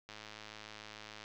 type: click train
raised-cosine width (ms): 0.2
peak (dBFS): -30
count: 124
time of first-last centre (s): 0.09-1.24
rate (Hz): 107
effects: low-pass 6000 Hz 12 dB/octave + 11-bit